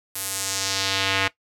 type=tone with band-pass filter sweep; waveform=square; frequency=96.7 Hz; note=G2; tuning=23 cents flat; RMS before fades=-25 dBFS; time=0.15-1.28 s; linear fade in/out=5 ms; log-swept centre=12000 to 2300 Hz; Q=1.4; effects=noise-tail reverb RT60 0.1 s tail -17 dB re dry